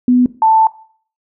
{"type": "tone pair in turn", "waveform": "sine", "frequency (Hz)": [248.2, 884.5], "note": ["B3", "A5"], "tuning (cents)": [9, 9], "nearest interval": "octave + minor seventh", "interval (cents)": 2200, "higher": "second", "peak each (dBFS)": -7, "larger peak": "neither", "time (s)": [[0.08, 0.26], [0.42, 0.67]], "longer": "second", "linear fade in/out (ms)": 2, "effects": ["noise-tail reverb RT60 0.5 s tail -18 dB re dry"]}